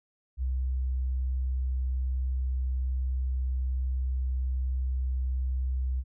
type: tone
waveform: sine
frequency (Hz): 64.2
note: C2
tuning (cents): -32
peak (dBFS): -26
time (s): 0.37-6.04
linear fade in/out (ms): 50
effects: none